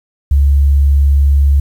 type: tone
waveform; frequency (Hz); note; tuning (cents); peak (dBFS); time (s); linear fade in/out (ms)
sine; 70.2; C#2; +22; -6; 0.31-1.6; 5
effects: 7-bit

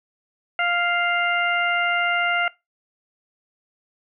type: harmonic tone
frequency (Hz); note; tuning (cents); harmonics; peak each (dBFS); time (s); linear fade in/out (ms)
698.5; F5; 0; 1 / 2 / 3 / 4; -25 / -23 / -24 / -28; 0.59-2.48; 2
effects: noise-tail reverb RT60 0.2 s tail -20 dB re dry

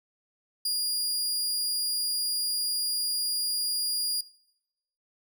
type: tone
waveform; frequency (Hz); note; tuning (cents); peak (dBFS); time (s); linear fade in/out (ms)
sawtooth; 4841; D#8; -48; -23; 0.65-4.21; 5
effects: noise-tail reverb RT60 0.9 s tail -23 dB re dry

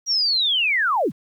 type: linear sweep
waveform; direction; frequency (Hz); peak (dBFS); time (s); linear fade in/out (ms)
sine; down; 5750 to 92; -17; 0.06-1.12; 50
effects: 9-bit

